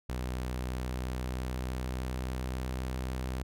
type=tone with pitch glide; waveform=sawtooth; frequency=62.7 to 63.83 Hz; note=B1 to C2; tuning=+27 to -42 cents; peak=-29 dBFS; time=0.09-3.43 s; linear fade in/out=5 ms; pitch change=+31 cents; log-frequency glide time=0.4-2.81 s; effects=none